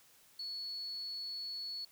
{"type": "tone", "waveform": "sine", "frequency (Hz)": 4400, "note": "C#8", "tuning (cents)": -14, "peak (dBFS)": -39, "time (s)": [0.39, 1.85], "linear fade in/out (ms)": 5, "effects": ["white hiss -64 dBFS RMS until 1.91 s"]}